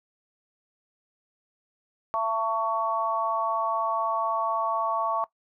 harmonic tone, 224 Hz, A3, 31 cents sharp, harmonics 3 / 4 / 5, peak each -30 / -29 / -26 dBFS, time 2.14-5.24 s, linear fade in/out 0 ms, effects noise-tail reverb RT60 0.1 s tail -18 dB re dry

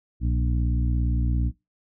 harmonic tone with a mistuned harmonic, 60.1 Hz, B1, 46 cents flat, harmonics 1 / 2 / 3 / 4 / 5, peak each -22 / -28 / -32 / -34 / -36 dBFS, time 0.2-1.52 s, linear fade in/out 50 ms, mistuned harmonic 1, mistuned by +73 cents, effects noise-tail reverb RT60 0.2 s tail -19 dB re dry

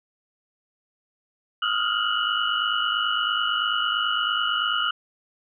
sine tone cluster, 1256 / 1379 / 1428 / 2884 / 2987 Hz, D#6 / F6 / F6 / F#7 / F#7, +16 / -22 / +38 / -45 / +16 cents, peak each -28 dBFS, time 1.62-4.91 s, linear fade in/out 5 ms, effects none

